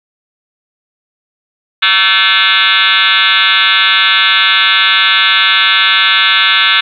sine tone with frequency modulation, 2539 Hz, D#7, 34 cents sharp, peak -6 dBFS, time 1.82-6.81 s, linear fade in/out 10 ms, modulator 201 Hz, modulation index 6.3, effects 8-bit

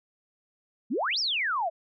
sine exponential two-way sweep, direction up then down, 196 to 5710 to 616 Hz, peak -25 dBFS, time 0.9-1.7 s, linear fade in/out 20 ms, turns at 1.19 s, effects none

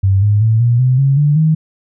sine tone with pitch steps, 96.9 / 103.85 / 111.31 / 119.3 / 127.86 / 137.04 / 146.87 / 157.41 Hz, G2 / G#2 / A2 / A#2 / C3 / C#3 / D3 / D#3, -20 / 0 / +20 / +41 / -40 / -19 / 0 / +20 cents, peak -8 dBFS, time 0.03-1.55 s, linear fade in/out 10 ms, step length 190 ms, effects none

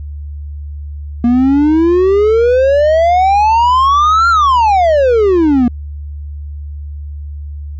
triangle exponential two-way sweep, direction up then down, 234.7 to 1400 to 234.7 Hz, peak -5 dBFS, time 1.24-5.68 s, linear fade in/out 2 ms, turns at 4.29 s, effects added 73 Hz sine -22 dBFS peak until 7.79 s + resampled to 16000 Hz

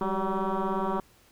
sine tone with frequency modulation, 375.5 Hz, F#4, 26 cents sharp, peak -24 dBFS, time 0.01-1 s, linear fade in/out 2 ms, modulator 192 Hz, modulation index 4.3, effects tanh soft clip ceiling -22 dBFS + pink hiss -60 dBFS RMS until 1.31 s

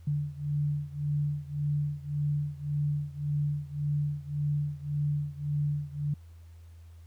sine beating tone pair, 145.7 / 147.5 Hz, D3 / D3, -13 / +8 cents, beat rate 1.8 Hz, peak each -30 / -32 dBFS, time 0.07-6.14 s, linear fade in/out 5 ms, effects added 83 Hz sine -47 dBFS peak until 7.06 s + pink hiss -67 dBFS RMS until 7.06 s

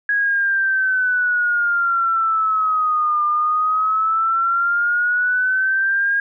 sine exponential two-way sweep, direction down then up, 1661.2 to 1200 to 1630 Hz, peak -15 dBFS, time 0.09-6.2 s, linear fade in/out 2 ms, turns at 3.25 s, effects none

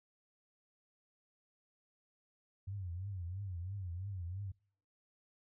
sine tone with vibrato, 92.8 Hz, F#2, 6 cents sharp, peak -39 dBFS, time 2.67-4.52 s, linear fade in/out 10 ms, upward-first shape triangle, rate 3 Hz, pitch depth 180 cents each way, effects noise-tail reverb RT60 0.5 s tail -25 dB re dry

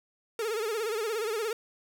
45% pulse tone with vibrato, 440 Hz, A4, in tune, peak -29 dBFS, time 0.39-1.53 s, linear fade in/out 2 ms, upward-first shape sine, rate 17 Hz, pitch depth 110 cents each way, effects none

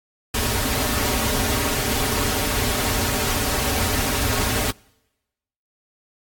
pink noise with comb filter, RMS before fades -22 dBFS, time 0.34-4.71 s, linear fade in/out 5 ms, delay 5.9 ms, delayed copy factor -0.9, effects noise-tail reverb RT60 1.0 s tail -26 dB re dry + AAC 64 kbps

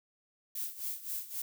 violet noise with tremolo, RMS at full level -36 dBFS, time 0.55-1.42 s, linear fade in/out 5 ms, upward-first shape sine, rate 3.8 Hz, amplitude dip 80%, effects none

